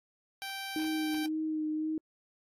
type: tone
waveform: 10% pulse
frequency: 781 Hz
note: G5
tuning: 7 cents flat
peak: -29 dBFS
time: 0.42-1.26 s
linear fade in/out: 0 ms
type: tone with vibrato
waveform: sine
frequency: 311.1 Hz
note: D#4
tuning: in tune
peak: -30 dBFS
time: 0.76-1.98 s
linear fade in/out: 2 ms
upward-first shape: sine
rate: 1.9 Hz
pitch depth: 18 cents each way
effects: AAC 48 kbps